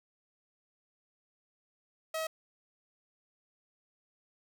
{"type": "tone", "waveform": "sawtooth", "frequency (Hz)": 639, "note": "D#5", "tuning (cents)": 46, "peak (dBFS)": -29, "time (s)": [2.14, 2.27], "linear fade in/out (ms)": 5, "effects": ["11-bit"]}